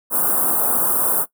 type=band-stop noise; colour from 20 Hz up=white; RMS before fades=-18 dBFS; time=0.1-1.26 s; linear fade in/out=50 ms; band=1400 to 9100 Hz; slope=48 dB/octave; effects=noise-tail reverb RT60 0.1 s tail -19 dB re dry + high-pass 200 Hz 12 dB/octave

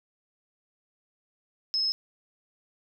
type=tone; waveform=sine; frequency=5180 Hz; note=E8; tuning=31 cents flat; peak=-24 dBFS; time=1.74-1.92 s; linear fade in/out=0 ms; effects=none

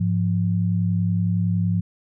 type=tone pair together; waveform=sine; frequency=103.83 / 174.62 Hz; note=G#2 / F3; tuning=0 / 0 cents; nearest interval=major sixth; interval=900 cents; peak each=-21 dBFS; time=0-1.81 s; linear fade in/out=10 ms; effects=none

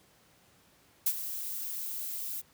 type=noise with ADSR envelope; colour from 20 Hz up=violet; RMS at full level=-25 dBFS; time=1.06-2.42 s; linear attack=6 ms; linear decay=56 ms; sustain=-12 dB; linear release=24 ms; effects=pink hiss -63 dBFS RMS until 2.53 s + high-pass 80 Hz 12 dB/octave

